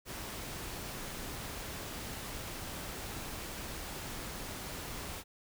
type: noise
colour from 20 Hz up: pink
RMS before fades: -42 dBFS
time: 0.05-5.24 s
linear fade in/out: 50 ms
effects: none